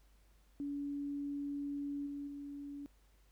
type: tone with level steps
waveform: sine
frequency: 284.9 Hz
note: C#4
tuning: 48 cents sharp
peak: -37 / -40 / -43 dBFS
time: 0.6-2.86 s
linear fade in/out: 0 ms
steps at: 2.06 / 2.27 s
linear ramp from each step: 10 ms
effects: added 50 Hz sine -64 dBFS peak until 3.31 s + pink hiss -73 dBFS RMS until 3.31 s